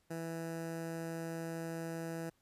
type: tone with notch filter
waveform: 15% pulse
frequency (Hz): 164.81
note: E3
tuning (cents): 0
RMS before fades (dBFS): -41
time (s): 0.1-2.3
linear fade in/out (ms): 10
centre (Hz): 3400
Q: 0.96
effects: pink hiss -75 dBFS RMS until 2.41 s + resampled to 32000 Hz